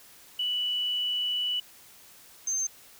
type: tone pair in turn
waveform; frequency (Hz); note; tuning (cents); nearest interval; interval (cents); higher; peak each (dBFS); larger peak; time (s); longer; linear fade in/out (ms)
sine; 2960 / 6294; F#7 / G8; 0 / +6; octave + minor second; 1306; second; -26 / -26; neither; 0.39-1.6 / 2.47-2.67; first; 5
effects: white hiss -53 dBFS RMS until 2.99 s